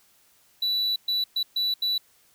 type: tone bursts at uneven times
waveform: triangle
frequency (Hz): 3951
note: B7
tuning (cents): 0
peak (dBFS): -21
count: 5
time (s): 0.62-0.96 / 1.08-1.24 / 1.36-1.43 / 1.56-1.74 / 1.82-1.98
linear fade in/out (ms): 5
effects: white hiss -61 dBFS RMS until 2.34 s